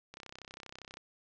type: click train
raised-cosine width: 0.2 ms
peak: -29 dBFS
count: 28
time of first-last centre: 0.14-0.971 s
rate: 32.5 Hz
effects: low-pass 7000 Hz 12 dB/octave